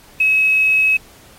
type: tone with quantisation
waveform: sine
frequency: 2565 Hz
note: E7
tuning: 48 cents flat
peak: -11 dBFS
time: 0.2-0.97 s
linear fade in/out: 5 ms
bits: 6
effects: pink hiss -46 dBFS RMS until 1.38 s + AAC 48 kbps